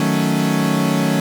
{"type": "chord", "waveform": "40% pulse", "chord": "D# half-diminished seventh", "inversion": "none", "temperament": "equal", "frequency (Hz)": [155.56, 185, 220, 277.2], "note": ["D#3", "F#3", "A3", "C#4"], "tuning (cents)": [0, 0, 0, 0], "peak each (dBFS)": -20, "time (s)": [0, 1.2], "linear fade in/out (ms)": 2, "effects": []}